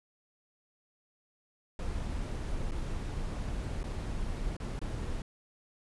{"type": "noise with dropouts", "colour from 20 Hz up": "brown", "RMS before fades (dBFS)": -35, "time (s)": [1.79, 5.22], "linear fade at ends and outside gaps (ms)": 2, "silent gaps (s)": [[2.711, 2.718], [3.832, 3.84], [4.567, 4.6], [4.792, 4.815]], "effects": ["resampled to 24000 Hz"]}